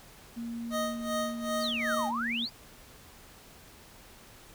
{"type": "tone", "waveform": "sine", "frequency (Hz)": 233.1, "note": "A#3", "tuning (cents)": 0, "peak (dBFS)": -34, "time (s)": [0.36, 2.46], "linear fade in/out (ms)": 20}
{"type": "tone with tremolo", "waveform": "25% pulse", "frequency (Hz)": 623, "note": "D#5", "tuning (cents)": 2, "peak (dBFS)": -25, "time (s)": [0.7, 2.13], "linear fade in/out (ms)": 50, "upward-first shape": "sine", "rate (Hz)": 2.6, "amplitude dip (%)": 85}
{"type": "exponential two-way sweep", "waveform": "sine", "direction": "down then up", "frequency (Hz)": [4978, 784, 4978], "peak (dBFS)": -30, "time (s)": [1.6, 2.5], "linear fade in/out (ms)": 50, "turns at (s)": 2.08}
{"effects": ["pink hiss -53 dBFS RMS until 4.54 s"]}